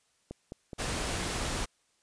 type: click train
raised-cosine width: 2 ms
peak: -26 dBFS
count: 4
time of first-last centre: 0.31-0.943 s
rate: 4.74 Hz
type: noise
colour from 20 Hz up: pink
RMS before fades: -33 dBFS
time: 0.78-1.66 s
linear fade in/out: 20 ms
effects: white hiss -71 dBFS RMS until 2.02 s + resampled to 22050 Hz